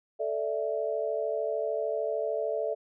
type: chord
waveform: sine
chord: A suspended fourth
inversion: none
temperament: just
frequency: 440 / 586.7 / 660 Hz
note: A4 / D5 / E5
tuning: 0 / -2 / +2 cents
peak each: -32 dBFS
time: 0.19-2.75 s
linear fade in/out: 20 ms
effects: none